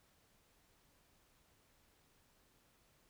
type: silence
effects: pink hiss -72 dBFS RMS until 3.09 s